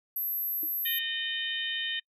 sine tone, 12190 Hz, G9, 50 cents flat, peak -28 dBFS, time 0.16-0.99 s, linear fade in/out 5 ms
sine tone with exponential decay, 317 Hz, D#4, 32 cents sharp, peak -38 dBFS, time 0.63-0.71 s, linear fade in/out 1 ms, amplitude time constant 17 ms
harmonic tone, 612 Hz, D#5, 29 cents flat, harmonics 3 / 4 / 5 / 6, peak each -35 / -41 / -33 / -36 dBFS, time 0.85-2 s, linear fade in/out 10 ms
effects noise-tail reverb RT60 0.1 s tail -25 dB re dry

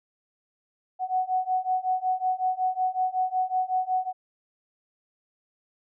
sine beating tone pair, 740 / 745.4 Hz, F#5 / F#5, 0 / +13 cents, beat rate 5.4 Hz, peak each -27 / -26 dBFS, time 0.99-4.13 s, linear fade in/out 50 ms, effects none

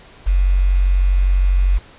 sine tone with quantisation, 46.25 Hz, F#1, in tune, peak -11 dBFS, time 0.26-1.79 s, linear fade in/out 20 ms, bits 6, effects pink hiss -44 dBFS RMS until 1.98 s + resampled to 8000 Hz

